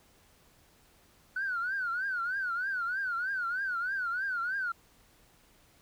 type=tone with vibrato; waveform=sine; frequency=1480 Hz; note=F#6; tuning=in tune; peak=-29 dBFS; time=1.36-4.72 s; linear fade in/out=5 ms; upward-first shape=triangle; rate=3.2 Hz; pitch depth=170 cents each way; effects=tanh soft clip ceiling -25 dBFS + pink hiss -63 dBFS RMS until 5.81 s